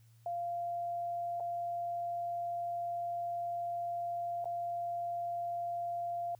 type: tone with dropouts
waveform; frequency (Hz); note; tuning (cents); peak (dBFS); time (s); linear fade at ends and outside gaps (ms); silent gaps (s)
sine; 693; F5; -14; -34; 0.26-6.35; 2; 1.4-1.405 / 4.444-4.455
effects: added 114 Hz sine -59 dBFS peak until 6.39 s + white hiss -72 dBFS RMS until 6.39 s